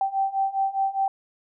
sine beating tone pair, 776 / 780.9 Hz, G5 / G5, -18 / -7 cents, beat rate 4.9 Hz, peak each -26 / -24 dBFS, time 0.01-1.08 s, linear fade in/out 2 ms, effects none

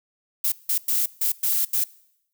violet noise bursts at uneven times, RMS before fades -22 dBFS, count 6, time 0.44-0.52 / 0.69-0.78 / 0.88-1.06 / 1.21-1.32 / 1.43-1.65 / 1.73-1.84 s, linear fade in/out 5 ms, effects noise-tail reverb RT60 0.8 s tail -22 dB re dry

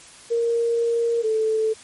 sine tone pair in turn, 466.2 / 439 Hz, A#4 / A4, 0 / -4 cents, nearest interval minor second, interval 104 cents, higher first, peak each -18 dBFS, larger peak neither, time 0.3-1.23 / 1.23-1.74 s, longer first, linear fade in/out 20 ms, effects white hiss -45 dBFS RMS until 1.83 s + MP3 48 kbps

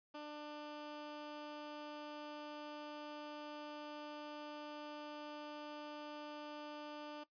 15% pulse tone, 297.7 Hz, D4, 24 cents sharp, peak -40 dBFS, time 0.14-7.24 s, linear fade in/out 10 ms, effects noise-tail reverb RT60 0.1 s tail -17 dB re dry + resampled to 11025 Hz

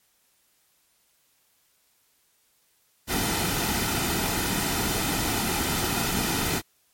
pink noise with comb filter, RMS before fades -26 dBFS, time 3.07-6.62 s, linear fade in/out 50 ms, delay 1.8 ms, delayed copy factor -0.55, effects white hiss -66 dBFS RMS until 6.93 s + MP3 64 kbps

